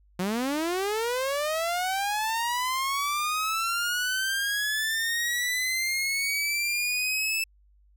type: linear sweep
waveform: sawtooth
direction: up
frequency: 174.61 to 2637 Hz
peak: -22 dBFS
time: 0.19-7.44 s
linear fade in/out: 5 ms
effects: added 50 Hz sine -57 dBFS peak until 7.96 s